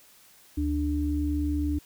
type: tone pair together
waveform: sine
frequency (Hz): 73.78 / 295.1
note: D2 / D4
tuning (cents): +9 / +8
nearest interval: 2 octaves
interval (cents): 2399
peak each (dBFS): -27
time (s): 0.57-1.79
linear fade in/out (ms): 10
effects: white hiss -56 dBFS RMS until 1.85 s